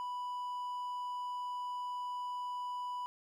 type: tone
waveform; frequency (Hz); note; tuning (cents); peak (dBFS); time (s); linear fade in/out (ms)
triangle; 987.8; B5; 0; -35; 0-3.06; 0
effects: none